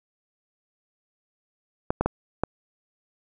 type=clicks; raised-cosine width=1 ms; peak=-8 dBFS; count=4; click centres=1.905 / 2.01 / 2.06 / 2.436 s; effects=none